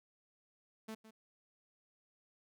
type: tone with echo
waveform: sawtooth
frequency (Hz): 220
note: A3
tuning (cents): 0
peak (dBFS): -39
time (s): 0.88-0.95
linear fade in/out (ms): 10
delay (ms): 160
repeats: 1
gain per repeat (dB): -13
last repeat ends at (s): 1.11
effects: none